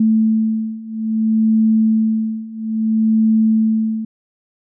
sine beating tone pair, 220 / 220.6 Hz, A3 / A3, 0 / +5 cents, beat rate 0.6 Hz, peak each -17 / -15 dBFS, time 0-4.05 s, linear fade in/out 5 ms, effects none

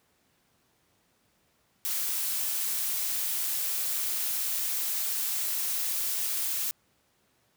blue noise, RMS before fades -30 dBFS, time 1.85-6.71 s, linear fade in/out 0 ms, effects pink hiss -69 dBFS RMS until 7.56 s + high-pass 80 Hz 12 dB/octave

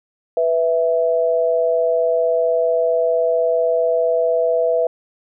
sine tone pair together, 493.9 / 658.3 Hz, B4 / E5, 0 / -3 cents, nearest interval perfect fourth, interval 497 cents, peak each -17 dBFS, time 0.37-4.87 s, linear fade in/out 2 ms, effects none

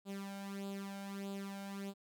sawtooth tone with flanger, 197.5 Hz, G3, 13 cents sharp, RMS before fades -44 dBFS, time 0.05-1.94 s, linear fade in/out 50 ms, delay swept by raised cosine 0.25 to 1.35 ms, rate 1.6 Hz, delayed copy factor +0.7, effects none

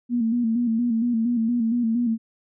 sine tone with vibrato, 233.1 Hz, A#3, in tune, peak -19 dBFS, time 0.09-2.18 s, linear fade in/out 50 ms, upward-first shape square, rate 4.3 Hz, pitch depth 61 cents each way, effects none

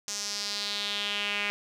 sawtooth tone with band-pass filter sweep, 204.6 Hz, G#3, 26 cents flat, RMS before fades -32 dBFS, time 0.08-1.5 s, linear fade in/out 0 ms, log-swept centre 6200 to 2400 Hz, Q 3.3, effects none

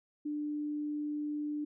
sine tone, 297.1 Hz, D4, 20 cents sharp, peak -33 dBFS, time 0.25-1.65 s, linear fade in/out 10 ms, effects none

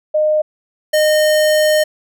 sine / square tone pair in turn, 613 / 613 Hz, D#5 / D#5, -26 / -26 cents, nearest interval unison, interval 0 cents, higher neither, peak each -11 dBFS, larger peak neither, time 0.14-0.42 / 0.93-1.84 s, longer second, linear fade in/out 10 ms, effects none

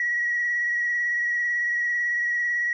sine tone with vibrato, 1919 Hz, A#6, 50 cents sharp, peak -21 dBFS, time 0-2.73 s, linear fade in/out 2 ms, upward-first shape sine, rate 18 Hz, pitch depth 24 cents each way, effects tanh soft clip ceiling -17 dBFS

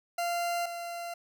40% pulse tone pair in turn, 692 / 688.7 Hz, F5 / F5, -16 / -24 cents, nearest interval unison, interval 8 cents, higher first, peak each -28 / -35 dBFS, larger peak first, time 0.18-0.66 / 0.66-1.14 s, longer neither, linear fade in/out 5 ms, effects none

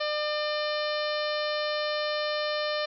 harmonic tone, 600 Hz, D5, 37 cents sharp, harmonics 1 / 2 / 3 / 4 / 5 / 6 / 7 / 8 / 9, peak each -29 / -35 / -36 / -40 / -39 / -40 / -37 / -43 / -44 dBFS, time 0-2.86 s, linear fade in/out 10 ms, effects none

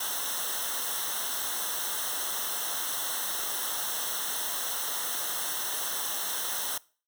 white noise with comb filter, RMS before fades -32 dBFS, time 0-6.78 s, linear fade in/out 5 ms, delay 0.42 ms, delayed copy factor -0.9, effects noise-tail reverb RT60 0.4 s tail -22 dB re dry

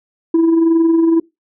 sine tone with amplitude modulation, 329.6 Hz, E4, in tune, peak -5 dBFS, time 0.34-1.2 s, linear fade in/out 5 ms, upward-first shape sine, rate 21.8 Hz, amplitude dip 45%, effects noise-tail reverb RT60 0.2 s tail -23 dB re dry + tanh soft clip ceiling -7 dBFS

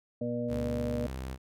harmonic tone, 120 Hz, B2, 49 cents flat, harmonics 1 / 2 / 4 / 5, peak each -38 / -33 / -37 / -36 dBFS, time 0.21-1.07 s, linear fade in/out 5 ms
sawtooth tone with pitch glide, 70.6 to 65.12 Hz, C#2 to C2, +32 to -8 cents, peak -32 dBFS, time 0.48-1.38 s, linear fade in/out 50 ms, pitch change -140 cents, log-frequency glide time 1.04-1.1 s
effects none

